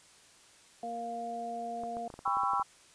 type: harmonic tone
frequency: 233.6 Hz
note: A#3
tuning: 4 cents sharp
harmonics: 1 / 2 / 3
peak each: -44 / -44 / -36 dBFS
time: 0.83-2.08 s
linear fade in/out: 2 ms
type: clicks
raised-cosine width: 1 ms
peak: -31 dBFS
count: 10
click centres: 1.836 / 1.969 / 2.102 / 2.14 / 2.191 / 2.278 / 2.37 / 2.435 / 2.535 / 2.597 s
type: chord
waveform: sine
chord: C# half-diminished seventh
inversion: second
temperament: just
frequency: 798.3 / 997.9 / 1108.7 / 1330.5 Hz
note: G5 / B5 / C#6 / E6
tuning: +31 / +18 / 0 / +16 cents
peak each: -33 dBFS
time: 2.25-2.63 s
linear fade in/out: 10 ms
effects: white hiss -59 dBFS RMS until 2.94 s + resampled to 22050 Hz